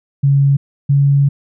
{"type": "tone pair in turn", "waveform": "sine", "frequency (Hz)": [139.4, 140.45], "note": ["C#3", "C#3"], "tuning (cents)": [10, 23], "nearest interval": "unison", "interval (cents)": 13, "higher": "second", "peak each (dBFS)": -8, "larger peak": "neither", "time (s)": [[0.23, 0.57], [0.89, 1.29]], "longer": "second", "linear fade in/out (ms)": 10, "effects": []}